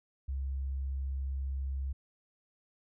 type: tone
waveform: sine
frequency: 67.4 Hz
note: C#2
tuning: 48 cents flat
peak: -32 dBFS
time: 0.28-1.93 s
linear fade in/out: 10 ms
effects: none